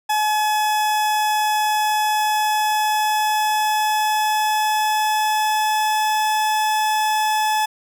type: tone with pitch glide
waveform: 40% pulse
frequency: 852 to 859.4 Hz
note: G#5 to A5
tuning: +44 to -41 cents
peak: -16 dBFS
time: 0.09-7.66 s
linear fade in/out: 10 ms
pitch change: +15 cents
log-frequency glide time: 1.65-6.33 s
effects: none